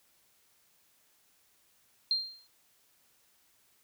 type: tone with exponential decay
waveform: sine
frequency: 4186 Hz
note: C8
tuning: in tune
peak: -23 dBFS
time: 2.11-2.47 s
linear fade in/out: 1 ms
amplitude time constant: 77 ms
effects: white hiss -68 dBFS RMS until 3.83 s